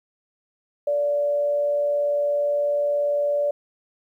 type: tone with frequency modulation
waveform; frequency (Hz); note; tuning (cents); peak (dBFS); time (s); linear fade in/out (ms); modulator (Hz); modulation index
sine; 580; D5; -22; -19; 0.87-3.51; 5; 121; 0.21
effects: 10-bit